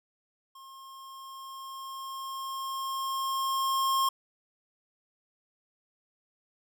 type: tone with level ramp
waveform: square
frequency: 1072 Hz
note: C6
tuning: 42 cents sharp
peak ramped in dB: -48 to -24 dBFS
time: 0.55-4.09 s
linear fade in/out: 5 ms
effects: none